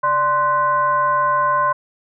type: tone with frequency modulation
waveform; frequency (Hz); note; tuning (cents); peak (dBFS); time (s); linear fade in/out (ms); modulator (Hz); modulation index
sine; 1043; C6; -6; -14; 0.03-1.73; 10; 453; 0.7
effects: none